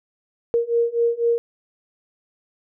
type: beating tone pair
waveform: sine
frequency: 466.2 / 470.2 Hz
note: A#4 / A#4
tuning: 0 / +15 cents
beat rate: 4 Hz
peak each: -21 / -20 dBFS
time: 0.54-1.38 s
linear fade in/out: 0 ms
effects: none